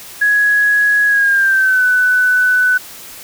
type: tone with pitch glide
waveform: sine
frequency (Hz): 1671 to 1497.3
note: G#6 to F#6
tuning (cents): +10 to +20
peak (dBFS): -9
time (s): 0.21-2.78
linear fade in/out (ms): 10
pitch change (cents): -190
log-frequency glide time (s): 1.07-1.85
effects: white hiss -34 dBFS RMS until 3.23 s